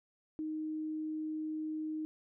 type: tone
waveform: sine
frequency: 311.1 Hz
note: D#4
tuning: in tune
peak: -35 dBFS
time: 0.39-2.05 s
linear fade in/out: 0 ms
effects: none